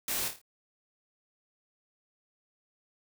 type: noise with echo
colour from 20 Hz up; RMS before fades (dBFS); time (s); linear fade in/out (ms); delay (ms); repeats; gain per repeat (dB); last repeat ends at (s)
white; -33; 0.08-0.28; 2; 27; 5; -6; 0.415
effects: none